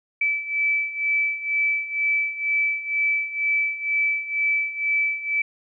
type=beating tone pair; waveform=sine; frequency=2309 / 2311.1 Hz; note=D7 / D7; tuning=-30 / -28 cents; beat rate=2.1 Hz; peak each=-26 / -22 dBFS; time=0.21-5.42 s; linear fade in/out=5 ms; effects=none